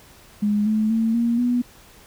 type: tone with pitch steps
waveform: sine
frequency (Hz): 207.7 / 216.3 / 225.2 / 234.5 / 244.2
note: G#3 / A3 / A3 / A#3 / B3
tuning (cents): 0 / -29 / +40 / +11 / -19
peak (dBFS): -17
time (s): 0.42-1.62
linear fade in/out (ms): 10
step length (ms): 240
effects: pink hiss -49 dBFS RMS until 2.06 s